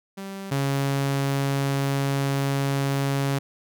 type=tone pair in turn; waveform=sawtooth; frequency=195 / 138.32 Hz; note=G3 / C#3; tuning=-9 / -3 cents; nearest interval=tritone; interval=594 cents; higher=first; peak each=-29 / -18 dBFS; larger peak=second; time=0.17-0.51 / 0.51-3.39 s; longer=second; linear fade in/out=10 ms; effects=none